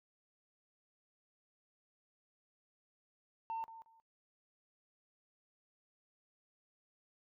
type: tone with echo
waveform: sine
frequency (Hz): 903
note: A5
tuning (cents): +45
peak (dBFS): -35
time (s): 3.5-3.64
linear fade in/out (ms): 0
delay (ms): 180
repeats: 2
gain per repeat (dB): -14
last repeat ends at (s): 4
effects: noise-tail reverb RT60 0.1 s tail -22 dB re dry + tanh soft clip ceiling -35 dBFS